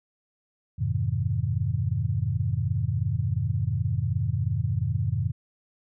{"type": "chord", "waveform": "sine", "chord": "F half-diminished seventh", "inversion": "none", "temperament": "equal with one note detuned", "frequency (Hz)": [87.31, 103.83, 126.58, 155.56], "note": ["F2", "Ab2", "Cb3", "Eb3"], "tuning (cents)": [0, 0, 43, 0], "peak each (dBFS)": [-30, -27, -28, -32], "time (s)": [0.78, 5.32], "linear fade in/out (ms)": 20, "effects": []}